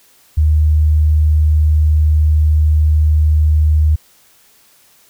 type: tone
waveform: sine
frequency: 76.7 Hz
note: D#2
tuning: 24 cents flat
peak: -8 dBFS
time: 0.37-3.96 s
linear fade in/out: 10 ms
effects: white hiss -50 dBFS RMS until 5.09 s